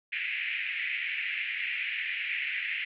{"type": "band-pass noise", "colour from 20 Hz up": "white", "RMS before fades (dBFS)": -33, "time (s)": [0.12, 2.85], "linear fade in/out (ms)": 10, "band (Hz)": [1900, 2600], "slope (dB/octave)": 48, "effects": []}